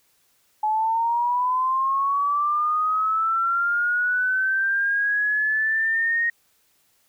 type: linear sweep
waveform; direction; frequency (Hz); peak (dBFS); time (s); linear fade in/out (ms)
sine; up; 850 to 1871; -19; 0.63-6.3; 5
effects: white hiss -64 dBFS RMS until 7.08 s